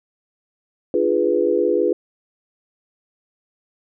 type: chord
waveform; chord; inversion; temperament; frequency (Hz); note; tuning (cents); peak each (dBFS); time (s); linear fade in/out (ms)
sine; D diminished seventh; none; equal with one note detuned; 300.2 / 349.2 / 415.3 / 493.9; D4 / F4 / Ab4 / Cb5; +38 / 0 / 0 / 0; -25 / -20 / -20 / -20; 0.94-1.93; 2
effects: none